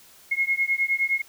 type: beating tone pair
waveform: sine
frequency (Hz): 2157 / 2166.7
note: C#7 / C#7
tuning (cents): -48 / -40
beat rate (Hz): 9.7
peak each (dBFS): -24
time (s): 0.31-1.22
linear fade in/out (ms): 10
effects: white hiss -52 dBFS RMS until 1.28 s